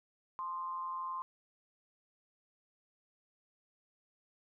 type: tone with amplitude modulation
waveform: sine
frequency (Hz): 1046.5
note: C6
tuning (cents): 0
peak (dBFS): -34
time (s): 0.39-1.22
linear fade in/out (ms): 0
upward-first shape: sine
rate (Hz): 172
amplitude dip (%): 55
effects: none